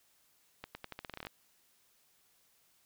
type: accelerating click train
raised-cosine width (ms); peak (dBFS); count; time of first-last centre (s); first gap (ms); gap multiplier
0.3; -26; 13; 0.64-1.269; 110; 0.85
effects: white hiss -70 dBFS RMS until 2.85 s